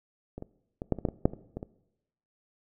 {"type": "clicks", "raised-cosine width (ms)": 2, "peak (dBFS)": [-25, -25, -21, -11, -24, -12, -19, -7, -26, -21, -24], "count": 11, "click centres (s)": [0.38, 0.424, 0.819, 0.923, 0.987, 1.052, 1.087, 1.255, 1.335, 1.57, 1.629], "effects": ["noise-tail reverb RT60 0.9 s tail -20 dB re dry"]}